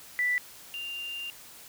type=tone pair in turn; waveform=sine; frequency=1975.5 / 2791 Hz; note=B6 / F7; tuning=0 / -2 cents; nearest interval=tritone; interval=598 cents; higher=second; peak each=-24 / -34 dBFS; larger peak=first; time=0.19-0.38 / 0.74-1.3 s; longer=second; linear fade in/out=0 ms; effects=white hiss -49 dBFS RMS until 1.68 s